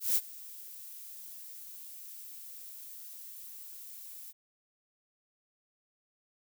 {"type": "noise with ADSR envelope", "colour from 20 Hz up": "violet", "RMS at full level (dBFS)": -26, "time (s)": [0, 4.33], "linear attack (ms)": 160, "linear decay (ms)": 44, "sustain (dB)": -21, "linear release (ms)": 32, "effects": []}